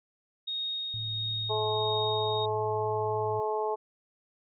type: tone with tremolo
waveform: sine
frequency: 3729 Hz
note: A#7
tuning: in tune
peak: -30 dBFS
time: 0.47-2.46 s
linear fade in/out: 10 ms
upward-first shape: sine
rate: 1.5 Hz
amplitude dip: 30%
type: tone with vibrato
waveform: sine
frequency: 110 Hz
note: A2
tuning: in tune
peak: -36 dBFS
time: 0.94-3.4 s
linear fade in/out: 0 ms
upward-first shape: square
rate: 3.7 Hz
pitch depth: 13 cents each way
type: harmonic tone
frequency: 215 Hz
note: A3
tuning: 40 cents flat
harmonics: 2 / 3 / 4 / 5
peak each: -30 / -36 / -32 / -38 dBFS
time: 1.49-3.76 s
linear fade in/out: 20 ms
effects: none